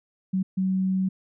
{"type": "tone bursts at uneven times", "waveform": "sine", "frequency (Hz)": 188.6, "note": "F#3", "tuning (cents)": 33, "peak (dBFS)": -21, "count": 2, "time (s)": [[0.33, 0.43], [0.57, 1.09]], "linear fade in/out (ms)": 10, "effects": []}